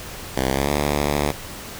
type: tone with pitch glide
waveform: 5% pulse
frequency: 65.41 to 73 Hz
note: C2 to D2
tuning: 0 to -10 cents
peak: -8 dBFS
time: 0.36-1.32 s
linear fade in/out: 10 ms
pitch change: +190 cents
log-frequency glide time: 0.48-0.72 s
effects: pink hiss -35 dBFS RMS until 1.79 s